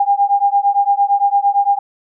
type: beating tone pair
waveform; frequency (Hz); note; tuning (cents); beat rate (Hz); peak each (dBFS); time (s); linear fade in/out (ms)
sine; 800 / 808.8; G5 / G#5; +35 / -46; 8.8; -14; 0-1.79; 5
effects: none